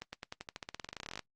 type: accelerating click train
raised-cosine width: 0.2 ms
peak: -23 dBFS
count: 24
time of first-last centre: 0.02-1.193 s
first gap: 110 ms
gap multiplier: 0.92
effects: noise-tail reverb RT60 0.1 s tail -21 dB re dry + Opus 32 kbps